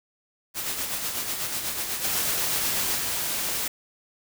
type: noise with tremolo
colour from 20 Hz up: white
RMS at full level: -28 dBFS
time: 0.54-2.99 s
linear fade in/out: 50 ms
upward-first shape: sine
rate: 8.1 Hz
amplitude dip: 45%
type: noise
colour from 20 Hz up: white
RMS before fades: -28 dBFS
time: 2.04-3.68 s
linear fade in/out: 5 ms
effects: none